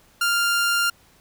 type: tone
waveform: sawtooth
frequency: 1396.9 Hz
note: F6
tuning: in tune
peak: -15 dBFS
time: 0.21-0.9 s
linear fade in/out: 5 ms
effects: pink hiss -56 dBFS RMS until 1.2 s